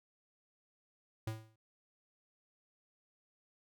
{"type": "tone with exponential decay", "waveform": "square", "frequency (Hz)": 110.4, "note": "A2", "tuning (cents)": 6, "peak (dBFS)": -35, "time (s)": [1.27, 1.56], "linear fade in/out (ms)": 5, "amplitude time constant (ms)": 62, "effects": []}